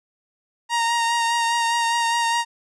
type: tone with vibrato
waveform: sawtooth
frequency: 932.3 Hz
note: A#5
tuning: in tune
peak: -15 dBFS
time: 0.69-2.45 s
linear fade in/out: 50 ms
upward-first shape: sine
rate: 4.9 Hz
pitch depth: 20 cents each way
effects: resampled to 22050 Hz